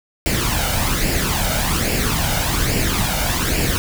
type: noise with flanger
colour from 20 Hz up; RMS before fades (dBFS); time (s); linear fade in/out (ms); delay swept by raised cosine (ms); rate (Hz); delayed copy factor
pink; -19; 0.26-3.78; 0; 0.4 to 1.38; 1.2; +0.6
effects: none